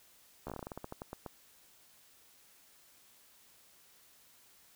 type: slowing click train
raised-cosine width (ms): 1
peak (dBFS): -27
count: 16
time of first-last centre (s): 0.47-1.263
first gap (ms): 13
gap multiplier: 1.18
effects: white hiss -63 dBFS RMS until 4.75 s